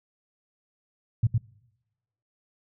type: tone with echo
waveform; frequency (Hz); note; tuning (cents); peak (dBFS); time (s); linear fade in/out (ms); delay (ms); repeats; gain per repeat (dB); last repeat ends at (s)
sine; 113.6; A#2; -44; -17; 1.23-1.27; 5; 110; 1; -2; 1.38
effects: noise-tail reverb RT60 1.0 s tail -25 dB re dry